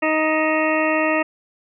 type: harmonic tone with a mistuned harmonic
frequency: 312.7 Hz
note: D#4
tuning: 9 cents sharp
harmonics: 1 / 2 / 3 / 4 / 6 / 7 / 8 / 9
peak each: -22 / -21 / -27 / -26 / -24 / -30 / -30 / -28 dBFS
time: 0.02-1.23 s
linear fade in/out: 10 ms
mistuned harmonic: 9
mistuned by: -58 cents
effects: none